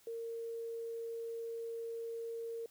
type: tone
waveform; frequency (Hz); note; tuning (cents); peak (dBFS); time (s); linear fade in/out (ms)
sine; 460; A#4; -23; -39; 0.07-2.66; 2
effects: white hiss -66 dBFS RMS until 2.7 s